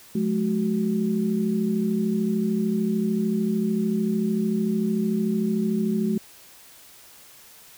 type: tone cluster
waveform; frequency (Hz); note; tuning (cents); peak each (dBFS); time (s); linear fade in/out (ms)
sine; 180.6 / 214 / 373; F#3 / A3 / F#4; -42 / -48 / +14; -28 / -22 / -29; 0.15-6.18; 5
effects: white hiss -49 dBFS RMS until 7.77 s